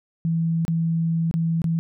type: tone with dropouts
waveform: sine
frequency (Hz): 164.81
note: E3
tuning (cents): 0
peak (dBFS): -19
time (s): 0.25-1.79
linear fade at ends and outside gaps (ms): 0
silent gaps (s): 0.651-0.68 / 1.312-1.34 / 1.618-1.642
effects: none